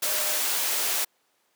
sine tone in noise, 608 Hz, D#5, 40 cents flat, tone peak -37 dBFS, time 0.05-0.4 s, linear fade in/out 10 ms, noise white, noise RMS -26 dBFS, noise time 0.02-1.05 s, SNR -14 dB, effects pink hiss -68 dBFS RMS until 1.55 s + high-pass 400 Hz 12 dB/octave

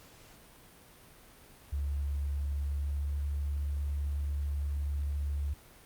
sine tone with pitch glide, 71 to 71.74 Hz, C#2 to D2, +42 to -40 cents, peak -30 dBFS, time 1.72-5.54 s, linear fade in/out 10 ms, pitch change +18 cents, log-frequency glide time 2.64-3.13 s, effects pink hiss -56 dBFS RMS until 5.85 s + Opus 48 kbps

